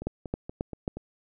two click trains, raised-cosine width 2 ms, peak -15 / -23 dBFS, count 4 / 5, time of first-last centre 0.07-0.879 / 0.02-0.97 s, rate 3.71 / 4.21 Hz, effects none

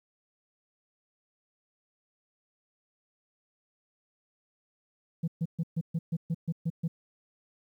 sine tone bursts, 164.81 Hz, E3, in tune, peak -24 dBFS, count 10, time 5.23-6.88 s, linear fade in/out 10 ms, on 48 ms, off 130 ms, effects tanh soft clip ceiling -25 dBFS + 11-bit

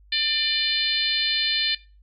harmonic tone, 596 Hz, D5, 25 cents sharp, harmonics 3 / 4 / 5 / 6 / 7 / 8, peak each -30 / -29 / -29 / -27 / -25 / -35 dBFS, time 0.12-1.75 s, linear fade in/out 5 ms, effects noise-tail reverb RT60 0.3 s tail -18 dB re dry + added 50 Hz sine -50 dBFS peak until 2.02 s

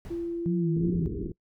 brown noise with exponential decay, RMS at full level -38 dBFS, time 0.05-0.7 s, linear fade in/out 0 ms, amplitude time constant 140 ms
sine tone, 340 Hz, F4, 46 cents flat, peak -29 dBFS, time 0.1-0.93 s, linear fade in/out 10 ms
sine tone with vibrato, 168.6 Hz, E3, 39 cents sharp, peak -24 dBFS, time 0.46-1.06 s, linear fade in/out 0 ms, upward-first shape sine, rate 2.8 Hz, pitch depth 95 cents each way
white low-pass noise, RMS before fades -33 dBFS, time 0.76-1.32 s, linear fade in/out 5 ms, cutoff 420 Hz, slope 96 dB/octave
effects noise-tail reverb RT60 0.1 s tail -22 dB re dry

